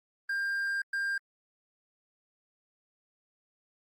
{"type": "tone bursts at uneven times", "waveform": "triangle", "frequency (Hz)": 1597, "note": "G6", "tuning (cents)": 32, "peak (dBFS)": -27, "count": 2, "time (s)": [[0.29, 0.82], [0.93, 1.18]], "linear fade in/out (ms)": 5, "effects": ["Opus 32 kbps"]}